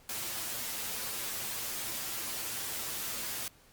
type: noise with comb filter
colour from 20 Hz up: white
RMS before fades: -37 dBFS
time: 0.09-3.48 s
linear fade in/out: 2 ms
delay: 8.9 ms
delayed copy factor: +1
effects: pink hiss -61 dBFS RMS until 3.72 s + Opus 48 kbps